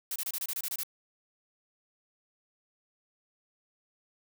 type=noise bursts; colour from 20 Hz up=blue; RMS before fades=-34 dBFS; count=10; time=0.11-0.833 s; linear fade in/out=2 ms; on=48 ms; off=27 ms; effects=none